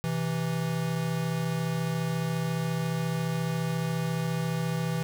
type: tone pair together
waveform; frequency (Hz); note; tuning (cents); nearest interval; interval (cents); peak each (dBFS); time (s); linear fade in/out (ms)
square; 130.43 / 164.81; C3 / E3; -5 / 0; major third; 405; -33 / -29; 0.04-5.03; 0
effects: none